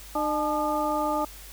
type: harmonic tone with a mistuned harmonic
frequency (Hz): 303.1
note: D#4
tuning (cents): -45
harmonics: 1 / 2 / 3 / 4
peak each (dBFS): -30 / -29 / -28 / -30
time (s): 0.15-1.25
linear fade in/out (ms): 5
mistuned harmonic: 3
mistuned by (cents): -86
effects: added 50 Hz sine -45 dBFS peak until 1.52 s + white hiss -46 dBFS RMS until 1.52 s